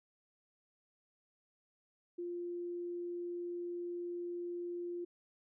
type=tone; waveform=sine; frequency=349.2 Hz; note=F4; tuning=in tune; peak=-38 dBFS; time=2.18-5.05 s; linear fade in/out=10 ms; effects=none